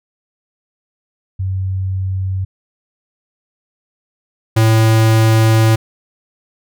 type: tone pair in turn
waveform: sine / square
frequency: 94.7 / 111.36 Hz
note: F#2 / A2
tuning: +41 / +21 cents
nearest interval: minor third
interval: 280 cents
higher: second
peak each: -16 / -9 dBFS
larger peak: second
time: 1.39-2.45 / 4.56-5.76 s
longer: second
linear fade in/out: 10 ms
effects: none